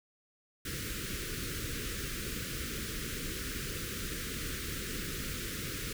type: band-stop noise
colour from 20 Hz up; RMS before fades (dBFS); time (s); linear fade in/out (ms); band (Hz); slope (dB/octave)
pink; -38; 0.65-5.93; 5; 490 to 1300; 48
effects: none